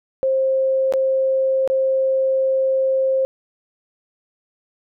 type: tone with dropouts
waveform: sine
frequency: 530 Hz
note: C5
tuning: 22 cents sharp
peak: -15 dBFS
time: 0.23-3.25 s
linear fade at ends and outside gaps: 0 ms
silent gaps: 0.924-0.937 / 1.676-1.7 s
effects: none